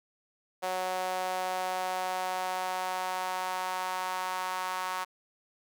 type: tone with high-pass filter sweep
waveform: sawtooth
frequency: 184.7 Hz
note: F#3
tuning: 3 cents flat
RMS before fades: -33 dBFS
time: 0.62-5.05 s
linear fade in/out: 20 ms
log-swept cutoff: 650 to 1000 Hz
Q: 3
effects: none